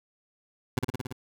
20% pulse tone with echo, 125.4 Hz, B2, 27 cents sharp, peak -17 dBFS, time 0.77-0.79 s, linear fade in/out 5 ms, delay 56 ms, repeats 6, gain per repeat -2 dB, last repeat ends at 1.126 s, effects none

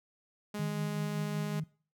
sawtooth tone, 207.7 Hz, G#3, in tune, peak -32 dBFS, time 0.54-1.6 s, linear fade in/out 5 ms
sine tone with tremolo, 155.56 Hz, D#3, in tune, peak -31 dBFS, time 0.59-1.64 s, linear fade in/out 5 ms, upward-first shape sine, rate 5.3 Hz, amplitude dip 45%
effects noise-tail reverb RT60 0.4 s tail -21 dB re dry

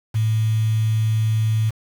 sine tone with quantisation, 110 Hz, A2, in tune, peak -16 dBFS, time 0.14-1.71 s, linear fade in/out 20 ms, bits 6, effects none

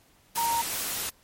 sine tone in noise, 930 Hz, A#5, 4 cents flat, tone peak -24 dBFS, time 0.37-0.62 s, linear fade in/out 10 ms, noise white, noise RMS -31 dBFS, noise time 0.35-1.1 s, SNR +4 dB, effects pink hiss -61 dBFS RMS until 1.23 s + MP3 64 kbps

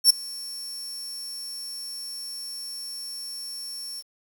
sawtooth tone with ADSR envelope, 5440 Hz, F8, 46 cents flat, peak -7 dBFS, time 0.04-4.03 s, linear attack 61 ms, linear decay 6 ms, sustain -24 dB, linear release 39 ms, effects 8-bit

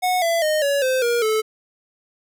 square tone with pitch steps, 732 / 671.2 / 615.5 / 564.4 / 517.6 / 474.6 / 435.2 Hz, F#5 / E5 / D#5 / C#5 / C5 / A#4 / A4, -19 / +31 / -19 / +31 / -19 / +31 / -19 cents, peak -18 dBFS, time 0.02-1.42 s, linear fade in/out 20 ms, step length 200 ms, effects none

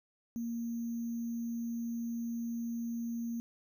sine tone with sample-and-hold, 233.1 Hz, A#3, in tune, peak -34 dBFS, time 0.36-3.4 s, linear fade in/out 0 ms, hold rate 6300 Hz, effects none

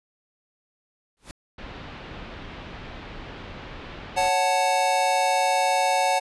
pink noise with exponential growth, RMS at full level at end -36 dBFS, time 1.17-1.31 s, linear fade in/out 0 ms, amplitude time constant 29 ms
pink low-pass noise, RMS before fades -39 dBFS, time 1.58-4.29 s, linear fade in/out 5 ms, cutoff 3600 Hz, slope 24 dB/octave
square chord, F# minor, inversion second, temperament equal, 554.4 / 740 / 880 Hz, C#5 / F#5 / A5, 0 / 0 / 0 cents, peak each -27 / -23 / -25 dBFS, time 4.16-6.2 s, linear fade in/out 20 ms
effects resampled to 24000 Hz

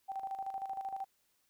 sine tone with tremolo, 777 Hz, G5, 16 cents flat, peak -35 dBFS, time 0.08-1.05 s, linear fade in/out 20 ms, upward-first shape square, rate 13 Hz, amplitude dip 60%, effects white hiss -75 dBFS RMS until 1.49 s

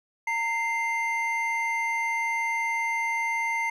triangle tone pair together, 918.4 / 2093 Hz, A#5 / C7, -26 / 0 cents, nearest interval octave + major second, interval 1426 cents, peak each -27 / -25 dBFS, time 0.27-3.7 s, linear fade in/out 5 ms, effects none

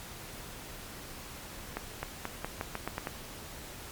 accelerating click train, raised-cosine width 0.5 ms, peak -18 dBFS, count 9, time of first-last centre 1.77-3.071 s, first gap 260 ms, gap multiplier 0.86, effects pink hiss -45 dBFS RMS until 3.91 s + MP3 96 kbps

